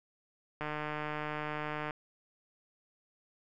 click train, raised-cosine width 0.5 ms, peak -22 dBFS, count 197, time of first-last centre 0.61-1.908 s, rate 151 Hz, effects none

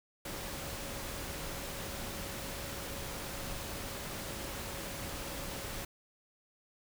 sine tone in noise, 554.4 Hz, C#5, in tune, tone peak -50 dBFS, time 0.25-5.85 s, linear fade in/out 5 ms, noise pink, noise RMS -41 dBFS, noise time 0.25-5.85 s, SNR -12 dB, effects none

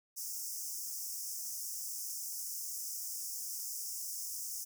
pink high-pass noise, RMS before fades -41 dBFS, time 0.16-4.65 s, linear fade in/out 20 ms, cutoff 5200 Hz, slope 96 dB/octave, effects none

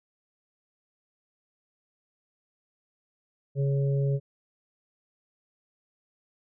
harmonic tone, 138.59 Hz, C#3, in tune, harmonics 1 / 3 / 4, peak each -23 / -33 / -37 dBFS, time 3.55-4.2 s, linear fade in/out 50 ms, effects none

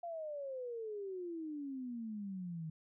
sine exponential sweep, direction down, 698.5 to 155.6 Hz, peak -40 dBFS, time 0.03-2.7 s, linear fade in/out 5 ms, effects none

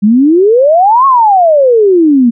sine exponential two-way sweep, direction up then down, 197 to 1112 to 227.4 Hz, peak -3 dBFS, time 0.02-2.31 s, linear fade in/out 20 ms, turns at 1.06 s, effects none

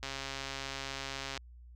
click train, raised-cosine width 0.2 ms, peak -21 dBFS, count 184, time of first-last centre 0.03-1.376 s, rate 136 Hz, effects added 60 Hz sine -50 dBFS peak until 1.75 s

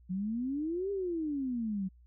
sine exponential two-way sweep, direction up then down, 178 to 406.2 to 184 Hz, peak -31 dBFS, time 0.09-1.89 s, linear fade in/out 20 ms, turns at 0.91 s, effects added 60 Hz sine -56 dBFS peak until 2.06 s

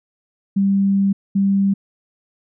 sine tone bursts at uneven times, 196.8 Hz, G3, 7 cents sharp, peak -13 dBFS, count 2, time 0.56-1.13 / 1.35-1.74 s, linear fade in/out 10 ms, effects none

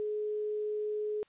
sine tone, 422.9 Hz, G#4, 31 cents sharp, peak -31 dBFS, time 0-1.23 s, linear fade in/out 0 ms, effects white hiss -68 dBFS RMS until 1.28 s + resampled to 8000 Hz

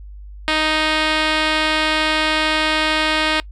5% pulse tone with low-pass filter, 311.1 Hz, D#4, in tune, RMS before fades -18 dBFS, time 0.48-3.4 s, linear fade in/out 0 ms, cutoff 5000 Hz, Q 1, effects noise-tail reverb RT60 0.1 s tail -24 dB re dry + added 50 Hz sine -33 dBFS peak until 3.51 s

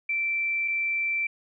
sine tone pair in turn, 2340 / 2340 Hz, D7 / D7, -7 / -7 cents, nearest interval unison, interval 0 cents, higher neither, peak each -24 dBFS, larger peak neither, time 0.09-0.68 / 0.68-1.27 s, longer neither, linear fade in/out 5 ms, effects none

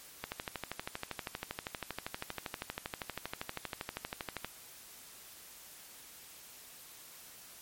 click train, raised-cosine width 0.3 ms, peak -20 dBFS, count 54, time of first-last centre 0.24-4.446 s, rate 12.6 Hz, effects white hiss -53 dBFS RMS until 7.61 s + MP3 64 kbps

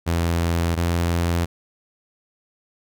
sawtooth tone pair in turn, 84.5 / 85.43 Hz, E2 / F2, +43 / -38 cents, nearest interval unison, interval 19 cents, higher second, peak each -15 dBFS, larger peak neither, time 0.06-0.76 / 0.76-1.46 s, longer neither, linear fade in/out 20 ms, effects none

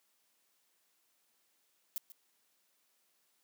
violet noise with echo, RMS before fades -37 dBFS, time 1.96-1.98 s, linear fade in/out 0 ms, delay 140 ms, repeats 1, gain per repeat -15 dB, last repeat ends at 2.12 s, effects white hiss -75 dBFS RMS until 3.43 s + high-pass 200 Hz 12 dB/octave

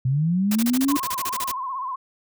sine linear sweep, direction up, 123.47 to 293.7 Hz, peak -18 dBFS, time 0.05-0.97 s, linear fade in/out 5 ms
white noise bursts, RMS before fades -28 dBFS, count 14, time 0.51-1.517 s, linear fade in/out 5 ms, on 45 ms, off 29 ms
sine tone with vibrato, 1046.5 Hz, C6, in tune, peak -26 dBFS, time 0.88-1.96 s, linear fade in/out 10 ms, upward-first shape sine, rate 16 Hz, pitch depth 92 cents each way
effects none

